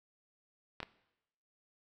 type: clicks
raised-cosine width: 0.3 ms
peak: -23 dBFS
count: 2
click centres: 0.803 / 0.83 s
effects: noise-tail reverb RT60 0.9 s tail -18 dB re dry